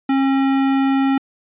sine tone with hard clipping, 270.6 Hz, C#4, 42 cents flat, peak -16 dBFS, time 0.09-1.18 s, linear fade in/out 5 ms, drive 17 dB, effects resampled to 8000 Hz

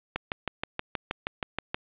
click train, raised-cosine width 0.3 ms, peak -12 dBFS, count 11, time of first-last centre 0.16-1.745 s, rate 6.31 Hz, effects resampled to 8000 Hz + 8-bit

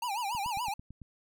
square tone with vibrato, 880 Hz, A5, in tune, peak -32 dBFS, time 0.02-0.74 s, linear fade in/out 5 ms, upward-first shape sine, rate 7 Hz, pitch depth 210 cents each way
click train, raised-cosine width 5 ms, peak -34 dBFS, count 7, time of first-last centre 0.35-1.017 s, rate 8.99 Hz
effects none

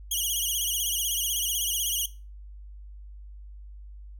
10% pulse tone with vibrato, 3089 Hz, G7, 26 cents flat, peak -18 dBFS, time 0.11-2.06 s, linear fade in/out 5 ms, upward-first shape sine, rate 16 Hz, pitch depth 130 cents each way, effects noise-tail reverb RT60 0.3 s tail -17 dB re dry + added 50 Hz sine -41 dBFS peak until 4.19 s

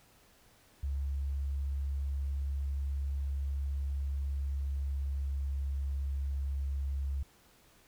sine tone with pitch glide, 69.3 to 68.9 Hz, C#2 to C#2, 0 to -10 cents, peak -31 dBFS, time 0.83-7.23 s, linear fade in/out 5 ms, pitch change -10 cents, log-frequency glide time 4.32-5.39 s, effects pink hiss -63 dBFS RMS until 7.87 s

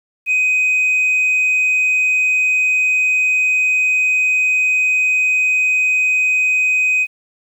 sine tone, 2510 Hz, D#7, 15 cents sharp, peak -10 dBFS, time 0.26-7.07 s, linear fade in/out 50 ms, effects tanh soft clip ceiling -11 dBFS + 8-bit

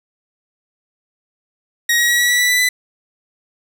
sawtooth tone with pitch steps, 1888 / 1903.3 / 1918.8 / 1934.4 / 1950.1 / 1965.9 / 1981.9 / 1998 Hz, A#6 / A#6 / A#6 / B6 / B6 / B6 / B6 / B6, +22 / +36 / +50 / -36 / -22 / -8 / +6 / +20 cents, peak -9 dBFS, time 1.89-2.69 s, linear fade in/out 5 ms, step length 100 ms, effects none

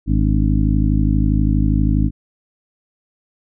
harmonic tone with a mistuned harmonic, 52.4 Hz, G#1, 16 cents sharp, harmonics 1 / 2 / 3 / 4 / 5 / 6, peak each -16 / -19 / -21 / -22 / -23 / -24 dBFS, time 0.06-2.11 s, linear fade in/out 50 ms, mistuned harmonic 6, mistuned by -80 cents, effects none

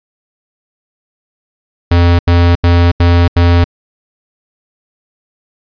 square tone bursts, 86.5 Hz, F2, 16 cents flat, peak -6 dBFS, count 5, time 1.91-3.642 s, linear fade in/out 5 ms, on 280 ms, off 83 ms, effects resampled to 11025 Hz

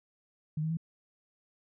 sine tone with pitch steps, 153.7 / 158.84 / 164.16 Hz, D#3 / D#3 / E3, -21 / +36 / -7 cents, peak -29 dBFS, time 0.57-0.771 s, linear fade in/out 5 ms, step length 67 ms, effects none

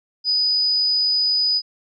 sine tone, 4974 Hz, D#8, 1 cent flat, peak -16 dBFS, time 0.24-1.62 s, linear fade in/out 50 ms, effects none

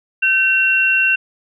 sine tone pair together, 1539 / 2730 Hz, G6 / F7, -32 / -40 cents, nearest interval minor seventh, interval 992 cents, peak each -17 / -13 dBFS, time 0.22-1.16 s, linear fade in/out 10 ms, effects none

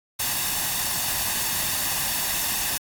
white noise with comb filter, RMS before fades -25 dBFS, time 0.19-2.78 s, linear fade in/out 10 ms, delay 1.1 ms, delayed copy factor +0.55, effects AAC 64 kbps

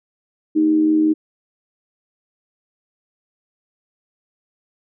sine tone with amplitude modulation, 311.1 Hz, D#4, in tune, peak -10 dBFS, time 0.55-1.14 s, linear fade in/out 20 ms, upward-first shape sine, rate 85.1 Hz, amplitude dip 50%, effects none

